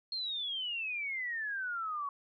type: exponential sweep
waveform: sine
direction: down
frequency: 4283 to 1108.7 Hz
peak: -34 dBFS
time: 0.12-2.09 s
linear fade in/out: 2 ms
effects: none